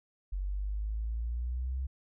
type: exponential sweep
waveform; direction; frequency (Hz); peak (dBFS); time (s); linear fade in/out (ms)
sine; up; 46.31 to 66.6; -31; 0.32-1.87; 10
effects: none